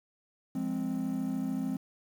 triangle chord, F minor, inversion none, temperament equal, 174.61 / 207.7 / 261.6 Hz, F3 / Ab3 / C4, 0 / 0 / 0 cents, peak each -35 / -33 / -30 dBFS, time 0.55-1.77 s, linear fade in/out 5 ms, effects tanh soft clip ceiling -20 dBFS + 9-bit

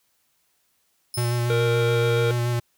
15% pulse tone with exponential decay, 5210 Hz, E8, 21 cents flat, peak -23 dBFS, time 1.14-1.83 s, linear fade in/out 1 ms, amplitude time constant 150 ms
square tone with vibrato, 120.1 Hz, B2, 48 cents flat, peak -22 dBFS, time 1.17-2.6 s, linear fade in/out 10 ms, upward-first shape square, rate 7 Hz, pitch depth 15 cents each way
harmonic tone, 467.8 Hz, A#4, 6 cents sharp, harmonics 1 / 3 / 5 / 7 / 8, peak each -21 / -31 / -35 / -38 / -39 dBFS, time 1.5-2.31 s, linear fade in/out 0 ms
effects white hiss -68 dBFS RMS until 2.77 s

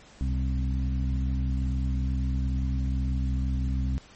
harmonic tone with a mistuned harmonic, 66 Hz, C2, 16 cents sharp, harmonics 1 / 2 / 3 / 4, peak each -25 / -32 / -36 / -37 dBFS, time 0.21-3.98 s, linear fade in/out 0 ms, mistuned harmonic 2, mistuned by -49 cents, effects pink hiss -52 dBFS RMS until 4.15 s + MP3 32 kbps

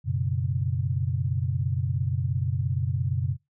sine chord, F# suspended fourth, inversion none, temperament equal with one note detuned, 92.5 / 121.42 / 138.59 Hz, F#2 / B2 / C#3, 0 / -29 / 0 cents, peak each -28 dBFS, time 0.04-3.37 s, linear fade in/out 50 ms, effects noise-tail reverb RT60 0.2 s tail -21 dB re dry

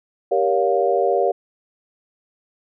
sine chord, G half-diminished seventh, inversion none, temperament just, 392 / 470.4 / 564.5 / 705.6 Hz, G4 / Bb4 / Db5 / F5, 0 / +16 / +31 / +18 cents, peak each -21 dBFS, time 0.31-1.32 s, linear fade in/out 10 ms, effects none

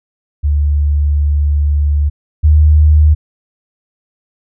sine tone pair in turn, 73.1 / 76.11 Hz, D2 / D#2, -7 / -38 cents, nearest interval minor second, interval 69 cents, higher second, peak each -9 / -4 dBFS, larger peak second, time 0.43-2.1 / 2.43-3.15 s, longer first, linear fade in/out 20 ms, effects none

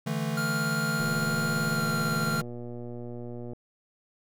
square chord, D suspended second, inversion none, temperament equal, 146.83 / 164.81 / 220 Hz, D3 / E3 / A3, 0 / 0 / 0 cents, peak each -33 dBFS, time 0.06-2.42 s, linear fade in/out 10 ms
square tone with pitch glide, 1400 to 1387.1 Hz, F6 to F6, +4 to -12 cents, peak -30 dBFS, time 0.37-2.41 s, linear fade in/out 5 ms, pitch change -16 cents, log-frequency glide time 1.75-1.8 s
click train, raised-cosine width 2 ms, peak -27 dBFS, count 305, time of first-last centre 1-3.533 s, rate 120 Hz
effects none

